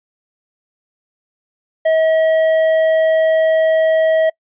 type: tone with tanh clipping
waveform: sine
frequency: 640 Hz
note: D#5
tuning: 49 cents sharp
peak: -12 dBFS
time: 1.85-4.3 s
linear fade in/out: 10 ms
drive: 8 dB
effects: noise-tail reverb RT60 0.1 s tail -26 dB re dry + resampled to 8000 Hz